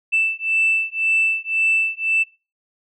sine beating tone pair, 2650 / 2651.9 Hz, E7 / E7, +9 / +10 cents, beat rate 1.9 Hz, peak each -19 dBFS, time 0.12-2.24 s, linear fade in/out 20 ms, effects noise-tail reverb RT60 0.3 s tail -21 dB re dry + tanh soft clip ceiling -10 dBFS

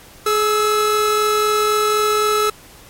45% pulse tone pair together, 421.7 / 1309 Hz, G#4 / E6, +26 / -13 cents, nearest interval octave + minor sixth, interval 1961 cents, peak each -17 dBFS, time 0.26-2.5 s, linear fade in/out 5 ms, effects pink hiss -43 dBFS RMS until 2.89 s + MP3 64 kbps

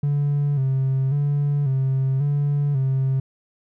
triangle tone with vibrato, 138.59 Hz, C#3, in tune, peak -15 dBFS, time 0.03-3.2 s, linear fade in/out 5 ms, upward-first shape square, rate 0.92 Hz, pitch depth 66 cents each way, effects tanh soft clip ceiling -13 dBFS

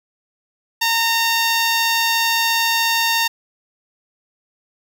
10% pulse tone, 917 Hz, A#5, 29 cents flat, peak -7 dBFS, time 0.81-3.28 s, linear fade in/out 10 ms, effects none

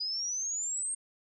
sine exponential sweep, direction up, 4900 to 8660 Hz, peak -31 dBFS, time 0-0.95 s, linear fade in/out 10 ms, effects none

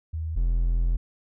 sine / triangle tone pair in turn, 80.1 / 42.32 Hz, E2 / E1, -49 / +46 cents, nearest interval major seventh, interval 1105 cents, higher first, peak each -27 / -18 dBFS, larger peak second, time 0.13-0.36 / 0.36-0.97 s, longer second, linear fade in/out 10 ms, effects none

